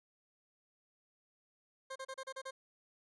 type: tone bursts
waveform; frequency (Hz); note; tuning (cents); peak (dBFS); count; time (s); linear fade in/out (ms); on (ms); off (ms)
20% pulse; 530; C5; +22; -37; 7; 1.9-2.51; 10; 58; 34
effects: resampled to 24000 Hz